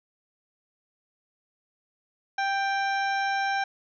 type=harmonic tone; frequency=787 Hz; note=G5; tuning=7 cents sharp; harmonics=1 / 2 / 3 / 4 / 5 / 7 / 8; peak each=-26 / -29 / -36 / -44 / -41 / -42 / -50 dBFS; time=2.38-3.64 s; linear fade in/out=5 ms; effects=none